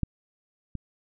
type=clicks; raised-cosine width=5 ms; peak=-13 / -21 dBFS; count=2; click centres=0.033 / 0.753 s; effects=none